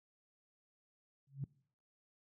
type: tone with exponential growth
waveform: sine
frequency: 137.6 Hz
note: C#3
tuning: 12 cents flat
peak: -33 dBFS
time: 1.27-1.44 s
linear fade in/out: 2 ms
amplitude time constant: 36 ms
effects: noise-tail reverb RT60 0.6 s tail -23 dB re dry + high-pass 80 Hz 12 dB/octave